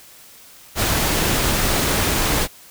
pink noise, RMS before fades -19 dBFS, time 0.75-2.48 s, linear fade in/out 50 ms, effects white hiss -45 dBFS RMS until 2.7 s

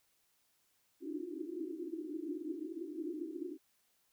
white band-pass noise, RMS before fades -42 dBFS, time 1-3.58 s, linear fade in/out 50 ms, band 290 to 360 Hz, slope 96 dB/octave, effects white hiss -75 dBFS RMS until 4.12 s

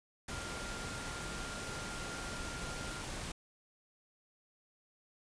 sine tone in noise, 1398 Hz, F6, 1 cent sharp, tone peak -47 dBFS, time 0.31-3.02 s, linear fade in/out 5 ms, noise pink, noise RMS -42 dBFS, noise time 0.28-3.32 s, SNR -8 dB, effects resampled to 22050 Hz

